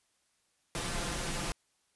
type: noise with comb filter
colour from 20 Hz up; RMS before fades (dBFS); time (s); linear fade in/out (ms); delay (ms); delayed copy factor
pink; -35; 0.75-1.52; 0; 5.8; +0.55
effects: white hiss -74 dBFS RMS until 1.95 s + resampled to 24000 Hz